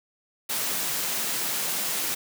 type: high-pass noise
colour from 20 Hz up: white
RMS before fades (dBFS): -28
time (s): 0.49-2.15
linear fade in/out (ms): 10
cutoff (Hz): 120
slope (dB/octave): 96
effects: none